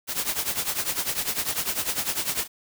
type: noise with tremolo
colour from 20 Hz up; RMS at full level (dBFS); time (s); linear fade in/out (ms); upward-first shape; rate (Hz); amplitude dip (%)
white; -24; 0.07-2.48; 50; triangle; 10; 85
effects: none